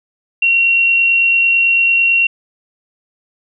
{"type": "tone with amplitude modulation", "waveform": "sine", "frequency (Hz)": 2740, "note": "F7", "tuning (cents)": -34, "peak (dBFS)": -8, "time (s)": [0.42, 2.27], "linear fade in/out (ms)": 5, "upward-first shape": "sine", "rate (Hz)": 49, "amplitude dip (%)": 25, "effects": []}